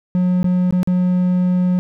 triangle tone with dropouts, 180.9 Hz, F#3, 39 cents flat, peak -11 dBFS, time 0.15-1.79 s, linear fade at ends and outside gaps 0 ms, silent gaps 0.43-0.443 / 0.708-0.725 / 0.831-0.874 s, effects none

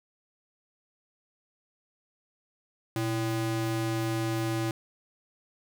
square ring-modulated tone, 225.7 Hz, A3, 44 cents sharp, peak -25 dBFS, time 2.96-4.71 s, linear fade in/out 0 ms, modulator 106 Hz, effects none

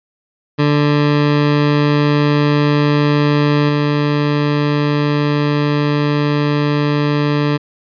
20% pulse tone with level steps, 146.83 Hz, D3, in tune, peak -6 / -8 dBFS, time 0.58-7.58 s, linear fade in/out 20 ms, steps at 3.69 s, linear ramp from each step 2 ms, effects resampled to 11025 Hz

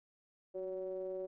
triangle ring-modulated tone, 95.7 Hz, G2, 41 cents flat, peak -33 dBFS, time 0.54-1.27 s, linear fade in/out 20 ms, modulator 468 Hz, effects none

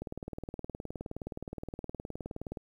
click train, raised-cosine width 2 ms, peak -25 dBFS, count 50, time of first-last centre 0.02-2.572 s, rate 19.2 Hz, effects 10-bit

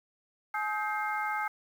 harmonic tone with a mistuned harmonic, 423.5 Hz, G#4, 34 cents sharp, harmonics 2 / 3 / 4 / 5, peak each -33 / -35 / -36 / -37 dBFS, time 0.54-1.48 s, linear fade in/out 5 ms, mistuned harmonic 4, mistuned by -130 cents, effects 9-bit

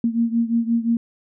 sine beating tone pair, 230.1 / 235.8 Hz, A#3 / A#3, -22 / +20 cents, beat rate 5.7 Hz, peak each -19 / -22 dBFS, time 0.04-0.97 s, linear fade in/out 2 ms, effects none

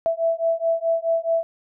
sine beating tone pair, 659.3 / 664 Hz, E5 / E5, 0 / +12 cents, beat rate 4.7 Hz, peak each -22 dBFS, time 0.06-1.43 s, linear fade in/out 0 ms, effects none

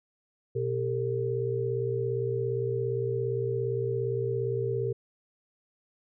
sine tone cluster, 122.4 / 397.5 / 454.9 Hz, B2 / G4 / A#4, -15 / +24 / -42 cents, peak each -31 dBFS, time 0.55-4.93 s, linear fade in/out 10 ms, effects none

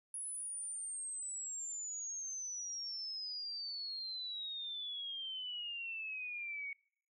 sine exponential sweep, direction down, 10410 to 2221 Hz, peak -40 dBFS, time 0.14-6.73 s, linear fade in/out 2 ms, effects noise-tail reverb RT60 0.6 s tail -25 dB re dry

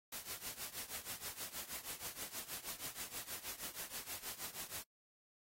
white noise with tremolo, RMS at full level -43 dBFS, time 0.12-4.83 s, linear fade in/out 5 ms, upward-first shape triangle, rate 6.3 Hz, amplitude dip 90%, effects noise-tail reverb RT60 0.1 s tail -23 dB re dry + AAC 48 kbps

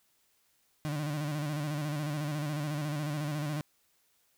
35% pulse tone with vibrato, 149 Hz, D3, 25 cents sharp, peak -30 dBFS, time 0.85-3.61 s, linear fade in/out 0 ms, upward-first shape square, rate 14 Hz, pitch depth 54 cents each way, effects white hiss -71 dBFS RMS until 4.37 s

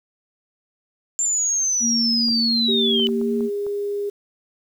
sine linear sweep, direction down, 7320 to 2976 Hz, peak -18 dBFS, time 1.19-3.07 s, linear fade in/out 0 ms
sine tone, 231.2 Hz, A#3, 14 cents flat, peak -21 dBFS, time 1.8-3.5 s, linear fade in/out 50 ms
clicks, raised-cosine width 1 ms, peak -27 dBFS, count 6, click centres 2.285 / 2.997 / 3.089 / 3.214 / 3.407 / 3.666 s
sine tone with pitch glide, 392 to 407 Hz, G4 to G#4, 0 to -35 cents, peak -22 dBFS, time 2.68-4.1 s, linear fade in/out 10 ms, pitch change +65 cents, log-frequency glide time 3.14-3.35 s
effects 8-bit

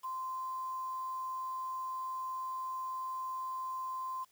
sine tone with quantisation, 1039 Hz, C6, 12 cents flat, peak -36 dBFS, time 0.03-4.25 s, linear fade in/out 20 ms, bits 9, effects white hiss -70 dBFS RMS until 4.31 s

